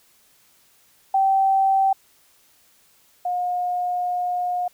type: tone pair in turn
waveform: sine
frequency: 775 / 717 Hz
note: G5 / F5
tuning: -20 / +45 cents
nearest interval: minor second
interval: 135 cents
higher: first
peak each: -15 / -21 dBFS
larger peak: first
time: 1.14-1.93 / 3.25-4.68 s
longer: second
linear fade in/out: 5 ms
effects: white hiss -58 dBFS RMS until 4.73 s